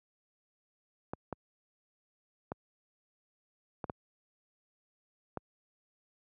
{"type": "clicks", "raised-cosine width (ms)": 1, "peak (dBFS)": -22, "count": 6, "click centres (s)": [1.135, 1.327, 2.519, 3.842, 3.898, 5.373], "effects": ["high-pass 80 Hz 12 dB/octave"]}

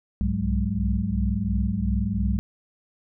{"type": "tone cluster", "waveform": "sine", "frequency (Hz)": [61.8, 64.7, 101.8, 186.6, 208.1], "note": ["B1", "C2", "G#2", "F#3", "G#3"], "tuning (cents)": [2, -19, -34, 15, 4], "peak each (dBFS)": -28, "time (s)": [0.21, 2.39], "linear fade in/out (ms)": 0, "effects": []}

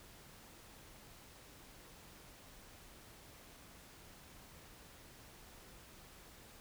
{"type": "silence", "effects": ["pink hiss -58 dBFS RMS until 6.6 s"]}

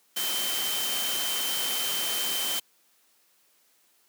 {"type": "tone in noise", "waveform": "sine", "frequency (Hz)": 3100, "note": "G7", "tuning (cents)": -20, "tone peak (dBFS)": -31, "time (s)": [0.16, 2.6], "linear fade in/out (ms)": 10, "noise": "white", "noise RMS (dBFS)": -30, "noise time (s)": [0.16, 2.6], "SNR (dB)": -4, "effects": ["white hiss -65 dBFS RMS until 4.08 s", "high-pass 200 Hz 12 dB/octave"]}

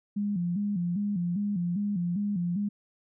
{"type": "tone with vibrato", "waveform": "sine", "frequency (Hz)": 188.9, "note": "F#3", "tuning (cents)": 36, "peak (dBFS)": -26, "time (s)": [0.16, 2.69], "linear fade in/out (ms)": 10, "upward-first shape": "square", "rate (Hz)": 2.5, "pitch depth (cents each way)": 140, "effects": []}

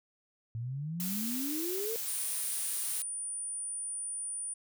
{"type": "exponential sweep", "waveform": "sine", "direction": "up", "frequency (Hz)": [110.7, 466.2], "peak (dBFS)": -34, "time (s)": [0.55, 1.96], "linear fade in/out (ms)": 0}
{"type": "noise", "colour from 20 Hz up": "blue", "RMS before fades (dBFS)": -37, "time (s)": [1, 3.02], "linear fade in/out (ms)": 0}
{"type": "tone", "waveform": "sine", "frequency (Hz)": 9397, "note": "D9", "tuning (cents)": 0, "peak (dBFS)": -35, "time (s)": [2.07, 4.54], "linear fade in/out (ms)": 10}
{"effects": []}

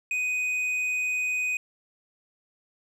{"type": "tone with tanh clipping", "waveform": "triangle", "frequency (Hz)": 2496, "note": "D#7", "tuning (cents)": 5, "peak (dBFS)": -26, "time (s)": [0.11, 1.57], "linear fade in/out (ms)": 2, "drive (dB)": 10, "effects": []}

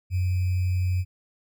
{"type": "tone with sample-and-hold", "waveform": "sine", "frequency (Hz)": 91.2, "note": "F#2", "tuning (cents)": -24, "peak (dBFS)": -21, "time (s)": [0.1, 1.05], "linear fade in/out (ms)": 50, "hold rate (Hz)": 2450, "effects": []}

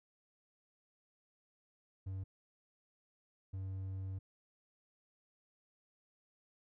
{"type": "tone bursts at uneven times", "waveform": "triangle", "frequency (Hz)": 95.4, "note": "G2", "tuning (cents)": -47, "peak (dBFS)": -37, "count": 2, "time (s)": [[2.06, 2.24], [3.53, 4.19]], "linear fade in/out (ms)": 10, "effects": []}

